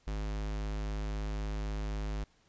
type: tone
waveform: square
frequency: 51.91 Hz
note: G#1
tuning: in tune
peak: -34 dBFS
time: 0.07-2.24 s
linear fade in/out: 5 ms
effects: pink hiss -68 dBFS RMS until 2.48 s + resampled to 16000 Hz